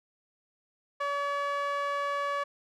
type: tone with band-pass filter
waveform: sawtooth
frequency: 569 Hz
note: C#5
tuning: 45 cents sharp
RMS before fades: -31 dBFS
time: 1-2.44 s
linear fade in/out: 10 ms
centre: 1200 Hz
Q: 1.7
effects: none